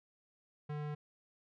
square tone with low-pass filter, 148.9 Hz, D3, 24 cents sharp, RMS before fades -40 dBFS, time 0.69-0.95 s, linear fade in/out 10 ms, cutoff 2100 Hz, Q 0.64, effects none

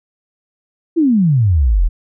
sine exponential sweep, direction down, 349.2 to 36.55 Hz, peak -9 dBFS, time 0.96-1.89 s, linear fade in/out 20 ms, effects none

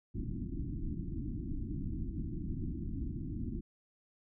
pink low-pass noise, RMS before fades -38 dBFS, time 0.14-3.61 s, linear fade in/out 10 ms, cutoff 340 Hz, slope 96 dB/octave, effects none

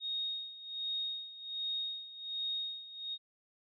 sine tone with tremolo, 3729 Hz, A#7, in tune, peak -33 dBFS, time 0-3.18 s, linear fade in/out 50 ms, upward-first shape sine, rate 1.3 Hz, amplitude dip 80%, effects none

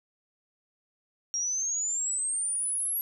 sine exponential sweep, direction up, 5600 to 11560 Hz, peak -27 dBFS, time 1.34-3.01 s, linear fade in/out 0 ms, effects none

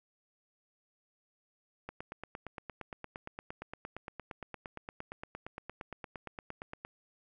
click train, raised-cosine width 0.5 ms, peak -26 dBFS, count 44, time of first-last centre 1.89-6.85 s, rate 8.67 Hz, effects none

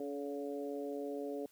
harmonic tone with a mistuned harmonic, 141.8 Hz, C#3, 40 cents sharp, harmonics 2 / 3 / 4 / 5, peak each -42 / -41 / -44 / -51 dBFS, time 0-1.46 s, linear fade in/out 2 ms, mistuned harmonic 3, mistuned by +17 cents, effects white hiss -68 dBFS RMS until 1.51 s + high-pass 60 Hz 12 dB/octave

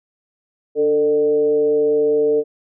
sine tone with frequency modulation, 447.6 Hz, A4, 30 cents sharp, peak -13 dBFS, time 0.75-2.44 s, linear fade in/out 50 ms, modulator 155 Hz, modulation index 0.46, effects none

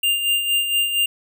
square tone with tremolo, 2799 Hz, F7, 3 cents sharp, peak -16 dBFS, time 0.03-1.06 s, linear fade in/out 5 ms, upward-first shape sine, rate 4.3 Hz, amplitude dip 55%, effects none

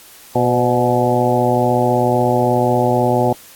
harmonic tone with a mistuned harmonic, 122 Hz, B2, 21 cents flat, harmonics 1 / 2 / 3 / 4 / 5 / 6 / 7, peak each -20 / -20 / -20 / -20 / -20 / -20 / -20 dBFS, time 0.35-3.33 s, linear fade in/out 5 ms, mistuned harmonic 4, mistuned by +57 cents, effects white hiss -42 dBFS RMS until 3.55 s + AAC 64 kbps

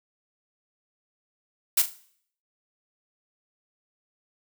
blue noise with echo, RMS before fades -20 dBFS, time 1.77-1.82 s, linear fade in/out 5 ms, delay 40 ms, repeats 3, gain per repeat -11 dB, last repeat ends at 1.94 s, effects noise-tail reverb RT60 0.6 s tail -17 dB re dry

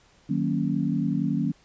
sine chord, D# minor seventh, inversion none, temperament equal with one note detuned, 155.56 / 186.82 / 233.1 / 277.2 Hz, D#3 / F#3 / A#3 / C#4, 0 / +17 / 0 / 0 cents, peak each -28 dBFS, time 0.29-1.52 s, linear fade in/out 10 ms, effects pink hiss -59 dBFS RMS until 1.64 s + resampled to 16000 Hz

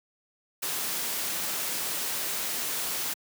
white noise, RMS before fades -31 dBFS, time 0.62-3.14 s, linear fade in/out 10 ms, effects high-pass 150 Hz 12 dB/octave

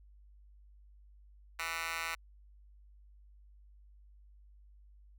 10% pulse tone with high-pass filter, 164.81 Hz, E3, in tune, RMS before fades -38 dBFS, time 1.59-2.15 s, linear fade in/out 5 ms, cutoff 1600 Hz, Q 5.4, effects added 50 Hz sine -56 dBFS peak until 5.18 s

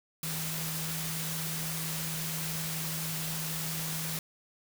sine tone in noise, 160 Hz, D#3, 49 cents sharp, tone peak -37 dBFS, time 0.23-4.19 s, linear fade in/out 2 ms, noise white, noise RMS -36 dBFS, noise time 0.23-4.19 s, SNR -4 dB, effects none

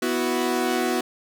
sawtooth chord, B suspended fourth, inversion none, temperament equal, 246.9 / 329.6 / 370 Hz, B3 / E4 / F#4, 0 / 0 / 0 cents, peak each -22 / -24 / -21 dBFS, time 0.02-1.01 s, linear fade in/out 5 ms, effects none

